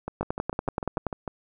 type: two click trains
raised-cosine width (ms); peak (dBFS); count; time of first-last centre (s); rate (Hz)
1; -12 / -17; 10 / 9; 0.21-1.067 / 0.08-1.278; 10.5 / 6.68
effects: none